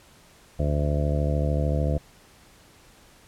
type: harmonic tone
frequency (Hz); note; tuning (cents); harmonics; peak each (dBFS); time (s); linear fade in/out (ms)
73.42; D2; 0; 1 / 2 / 3 / 4 / 5 / 6 / 7 / 8 / 9; -24 / -26 / -35 / -34 / -39 / -39 / -32 / -38 / -34; 0.59-1.98; 5
effects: pink hiss -54 dBFS RMS until 3.27 s + low-pass 12000 Hz 12 dB/octave